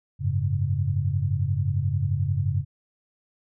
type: chord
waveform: sine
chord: F# suspended second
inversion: none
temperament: equal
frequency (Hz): 92.5 / 103.83 / 138.59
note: F#2 / G#2 / C#3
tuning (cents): 0 / 0 / 0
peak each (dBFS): -26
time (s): 0.19-2.65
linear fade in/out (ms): 50
effects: none